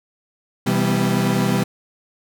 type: chord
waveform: 35% pulse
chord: C major seventh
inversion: none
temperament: equal with one note detuned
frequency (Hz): 127.6 / 164.81 / 196 / 246.9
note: C3 / E3 / G3 / B3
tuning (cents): -43 / 0 / 0 / 0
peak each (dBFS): -21 / -22 / -18 / -23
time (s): 0.66-1.64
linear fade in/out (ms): 10
effects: none